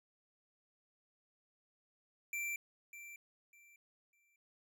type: tone with echo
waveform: square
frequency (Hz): 2349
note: D7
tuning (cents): 0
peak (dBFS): -38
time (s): 2.33-2.56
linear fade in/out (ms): 2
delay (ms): 600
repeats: 3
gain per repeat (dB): -12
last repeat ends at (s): 4.36
effects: none